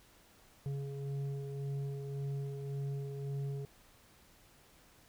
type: tone with frequency modulation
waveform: sine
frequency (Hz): 138.59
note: C#3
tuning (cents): 0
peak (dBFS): -36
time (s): 0.66-3.65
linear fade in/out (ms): 0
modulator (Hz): 279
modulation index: 0.66
effects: pink hiss -63 dBFS RMS until 5.08 s